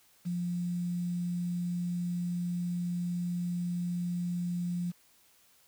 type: tone with quantisation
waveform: sine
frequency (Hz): 175.6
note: F3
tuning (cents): +10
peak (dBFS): -30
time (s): 0.25-4.92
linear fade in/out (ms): 20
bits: 9
effects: white hiss -64 dBFS RMS until 5.67 s